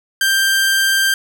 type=tone; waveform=sawtooth; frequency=1578 Hz; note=G6; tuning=11 cents sharp; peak=-9 dBFS; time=0.21-1.14 s; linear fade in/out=2 ms; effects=none